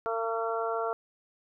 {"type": "harmonic tone", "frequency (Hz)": 227, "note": "A#3", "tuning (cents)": -46, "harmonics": [2, 3, 4, 5, 6], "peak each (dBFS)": [-32, -33, -38, -38, -35], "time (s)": [0.06, 0.93], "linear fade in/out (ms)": 0, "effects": []}